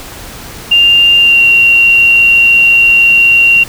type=tone with pitch glide; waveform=sine; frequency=2794 to 2757 Hz; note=F7 to F7; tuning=0 to -23 cents; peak=-3 dBFS; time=0.71-3.64 s; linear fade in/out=10 ms; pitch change=-23 cents; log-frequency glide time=1.2-1.41 s; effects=pink hiss -28 dBFS RMS until 3.68 s